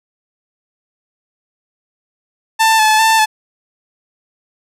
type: tone with vibrato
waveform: sawtooth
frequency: 877 Hz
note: A5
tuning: 6 cents flat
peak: -5 dBFS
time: 2.59-3.26 s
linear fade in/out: 20 ms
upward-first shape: square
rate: 2.5 Hz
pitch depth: 23 cents each way
effects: low-pass 12000 Hz 12 dB/octave